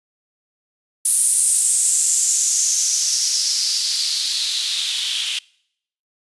blue noise with band-pass filter sweep, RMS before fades -19 dBFS, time 1.05-5.39 s, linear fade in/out 5 ms, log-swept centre 9900 to 3100 Hz, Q 4.3, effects noise-tail reverb RT60 0.7 s tail -25 dB re dry + resampled to 24000 Hz

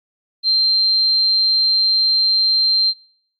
sine tone, 4151 Hz, C8, 15 cents flat, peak -12 dBFS, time 0.43-2.94 s, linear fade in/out 50 ms, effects noise-tail reverb RT60 0.6 s tail -24 dB re dry + AAC 64 kbps

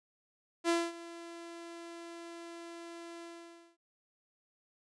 sawtooth tone with ADSR envelope, 338.4 Hz, E4, 45 cents sharp, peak -22 dBFS, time 0.64-3.77 s, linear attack 50 ms, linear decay 230 ms, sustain -19 dB, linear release 550 ms, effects resampled to 22050 Hz

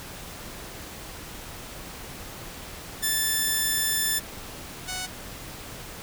5% pulse tone pair in turn, 1760 / 740 Hz, A6 / F#5, 0 / 0 cents, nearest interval octave + minor third, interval 1500 cents, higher first, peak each -12 / -19 dBFS, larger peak first, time 3.02-4.2 / 4.87-5.07 s, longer first, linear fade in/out 20 ms, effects pink hiss -40 dBFS RMS until 6.02 s

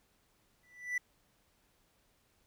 triangle tone with exponential growth, 1975.5 Hz, B6, in tune, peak -27 dBFS, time 0.63-0.98 s, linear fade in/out 5 ms, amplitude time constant 74 ms, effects pink hiss -72 dBFS RMS until 2.46 s

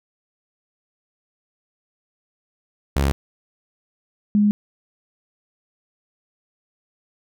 sawtooth / sine tone pair in turn, 69.3 / 207.3 Hz, C#2 / G#3, 0 / -3 cents, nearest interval octave + perfect fifth, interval 1897 cents, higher second, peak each -13 dBFS, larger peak neither, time 2.96-3.12 / 4.35-4.51 s, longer neither, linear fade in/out 0 ms, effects none

